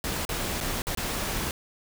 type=noise with dropouts; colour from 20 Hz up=pink; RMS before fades=-30 dBFS; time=0.04-1.51 s; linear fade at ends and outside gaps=1 ms; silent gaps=0.251-0.291 / 0.604-0.61 / 0.82-0.869 / 0.95-0.973 s; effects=none